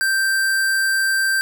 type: tone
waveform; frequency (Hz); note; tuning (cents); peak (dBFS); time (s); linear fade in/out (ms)
square; 1568; G6; 0; -17; 0.01-1.41; 0
effects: none